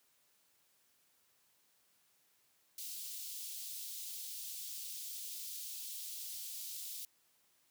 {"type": "high-pass noise", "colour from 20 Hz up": "white", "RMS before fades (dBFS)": -45, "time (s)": [2.78, 7.05], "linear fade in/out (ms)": 2, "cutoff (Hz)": 3300, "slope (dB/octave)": 24, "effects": ["white hiss -73 dBFS RMS until 7.7 s", "high-pass 80 Hz 12 dB/octave"]}